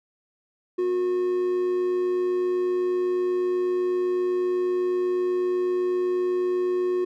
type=tone with amplitude modulation; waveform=triangle; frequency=362.3 Hz; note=F#4; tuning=36 cents flat; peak=-18 dBFS; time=0.78-7.05 s; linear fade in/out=10 ms; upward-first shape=sine; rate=108 Hz; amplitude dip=30%; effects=none